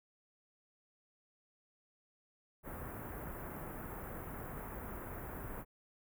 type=band-stop noise; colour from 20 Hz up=pink; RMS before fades=-45 dBFS; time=2.63-5.65 s; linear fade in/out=50 ms; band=1700 to 13000 Hz; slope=24 dB/octave; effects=none